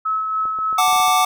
sine tone with tremolo, 1293 Hz, E6, 34 cents flat, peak -17 dBFS, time 0.05-0.81 s, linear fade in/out 10 ms, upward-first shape sine, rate 3.5 Hz, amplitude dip 35%
clicks, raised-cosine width 1 ms, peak -24 dBFS, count 8, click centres 0.455 / 0.588 / 0.728 / 0.882 / 0.93 / 0.961 / 1.001 / 1.082 s
square chord, D major, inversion first, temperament equal, 740 / 880 / 1174.7 Hz, F#5 / A5 / D6, 0 / 0 / 0 cents, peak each -18 / -23 / -17 dBFS, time 0.78-1.25 s, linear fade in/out 5 ms
effects none

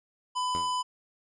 square tone, 1001 Hz, B5, 23 cents sharp, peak -28 dBFS, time 0.35-0.83 s, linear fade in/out 20 ms
10% pulse tone with exponential decay, 85 Hz, F2, 46 cents flat, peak -26 dBFS, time 0.55-0.79 s, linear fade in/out 0 ms, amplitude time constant 52 ms
effects resampled to 22050 Hz

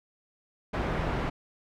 pink low-pass noise, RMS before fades -30 dBFS, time 0.73-1.3 s, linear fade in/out 10 ms, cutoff 1700 Hz, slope 12 dB/octave, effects none

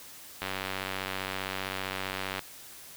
click train, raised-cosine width 0.3 ms, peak -16 dBFS, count 189, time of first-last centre 0.42-2.393 s, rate 95.3 Hz, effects white hiss -48 dBFS RMS until 2.96 s

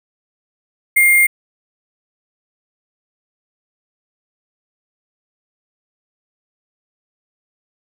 sine tone with sample-and-hold, 2120 Hz, C7, 22 cents sharp, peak -8 dBFS, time 0.96-1.27 s, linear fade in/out 10 ms, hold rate 11025 Hz, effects none

